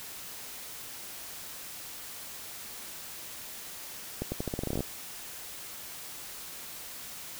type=accelerating click train; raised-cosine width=2 ms; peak=-18 dBFS; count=14; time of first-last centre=4.22-4.806 s; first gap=100 ms; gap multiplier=0.85; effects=white hiss -43 dBFS RMS until 7.39 s